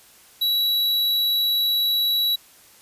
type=tone; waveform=square; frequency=3912 Hz; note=B7; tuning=17 cents flat; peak=-19 dBFS; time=0.41-2.36 s; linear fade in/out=10 ms; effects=white hiss -51 dBFS RMS until 2.81 s + resampled to 32000 Hz